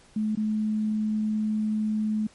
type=tone with dropouts; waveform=sine; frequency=214.8 Hz; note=A3; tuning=41 cents flat; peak=-23 dBFS; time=0.16-2.27 s; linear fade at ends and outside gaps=5 ms; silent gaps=0.353-0.372 s; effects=pink hiss -56 dBFS RMS until 2.34 s + MP3 48 kbps